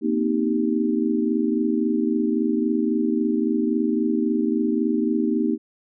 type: chord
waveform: sine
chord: C minor seventh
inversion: third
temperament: equal with one note detuned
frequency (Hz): 233.1 / 256.8 / 311.1 / 392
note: Bb3 / C4 / Eb4 / G4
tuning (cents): 0 / -32 / 0 / 0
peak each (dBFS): -23 / -26 / -23 / -27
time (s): 0.01-5.58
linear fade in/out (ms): 50
effects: none